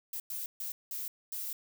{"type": "noise bursts at uneven times", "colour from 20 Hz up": "violet", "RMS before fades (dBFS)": -38, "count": 5, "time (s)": [[0.13, 0.2], [0.3, 0.46], [0.6, 0.72], [0.91, 1.08], [1.32, 1.53]], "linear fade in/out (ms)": 2, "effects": []}